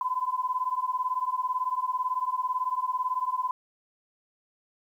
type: beating tone pair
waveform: sine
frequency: 1004 / 1022 Hz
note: B5 / C6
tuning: +28 / -41 cents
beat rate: 18 Hz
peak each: -29 dBFS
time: 0.01-3.51 s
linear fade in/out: 2 ms
effects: 10-bit